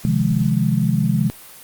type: chord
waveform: sine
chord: F minor seventh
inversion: second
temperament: equal with one note detuned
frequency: 130.81 / 155.56 / 174.61 / 208.9 Hz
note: C3 / Eb3 / F3 / Ab3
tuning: 0 / 0 / 0 / +10 cents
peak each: -20 / -21 / -21 / -20 dBFS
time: 0.05-1.3 s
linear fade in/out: 0 ms
effects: white hiss -41 dBFS RMS until 1.63 s + Opus 48 kbps